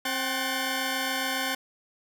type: tone cluster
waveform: 20% pulse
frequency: 265.5 / 769 / 1062 / 1491 / 1773 Hz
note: C4 / G5 / C6 / F#6 / A6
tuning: +25 / -33 / +25 / +13 / +13 cents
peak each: -29 dBFS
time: 0.05-1.55 s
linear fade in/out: 5 ms
effects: none